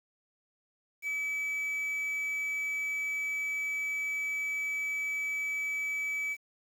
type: tone with quantisation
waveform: triangle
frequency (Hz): 2294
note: D7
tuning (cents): -41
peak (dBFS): -29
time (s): 1.02-6.37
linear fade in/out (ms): 50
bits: 9
effects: none